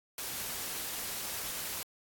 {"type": "noise", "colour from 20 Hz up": "white", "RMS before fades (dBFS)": -38, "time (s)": [0.18, 1.83], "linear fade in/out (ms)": 2, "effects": ["AAC 64 kbps"]}